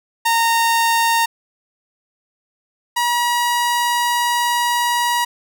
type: tone pair in turn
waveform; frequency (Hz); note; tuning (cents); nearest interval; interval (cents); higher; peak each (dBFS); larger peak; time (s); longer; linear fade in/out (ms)
sawtooth; 921 / 960.1; A#5 / B5; -21 / -49; minor second; 72; second; -10 / -12; first; 0.25-1.26 / 2.96-5.25; second; 10
effects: none